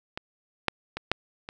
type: clicks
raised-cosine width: 0.3 ms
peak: -17 / -6 / -16 / -6 / -21 dBFS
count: 5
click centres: 0.175 / 0.683 / 0.97 / 1.116 / 1.489 s
effects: none